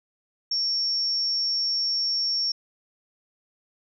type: tone with amplitude modulation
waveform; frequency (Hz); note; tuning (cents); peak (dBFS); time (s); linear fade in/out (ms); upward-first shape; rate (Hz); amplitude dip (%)
sine; 5480; F8; -34; -21; 0.51-2.52; 5; sine; 250; 30
effects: none